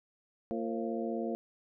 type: harmonic tone with a mistuned harmonic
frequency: 114.4 Hz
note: A#2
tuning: 32 cents flat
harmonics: 2 / 3 / 4 / 5 / 6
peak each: -36 / -38 / -39 / -40 / -41 dBFS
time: 0.51-1.35 s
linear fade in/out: 0 ms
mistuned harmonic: 5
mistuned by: -120 cents
effects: none